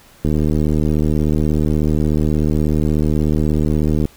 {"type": "click train", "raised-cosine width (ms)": 3, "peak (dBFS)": -5, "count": 292, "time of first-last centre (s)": [0.25, 4.054], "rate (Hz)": 76.5, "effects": ["pink hiss -47 dBFS RMS until 4.16 s"]}